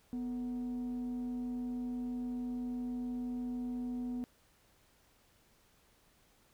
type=tone with frequency modulation; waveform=sine; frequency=246.9 Hz; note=B3; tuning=in tune; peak=-33 dBFS; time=0.13-4.24 s; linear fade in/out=0 ms; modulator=200 Hz; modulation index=0.22; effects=tanh soft clip ceiling -34 dBFS + pink hiss -68 dBFS RMS until 6.53 s